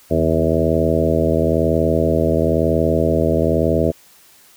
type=harmonic tone with a mistuned harmonic; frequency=81 Hz; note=E2; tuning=30 cents flat; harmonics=1 / 2 / 3 / 4 / 5 / 6 / 7 / 8; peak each=-22 / -22 / -22 / -22 / -22 / -22 / -22 / -22 dBFS; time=0.1-3.92 s; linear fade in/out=20 ms; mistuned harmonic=2; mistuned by=-52 cents; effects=white hiss -49 dBFS RMS until 4.56 s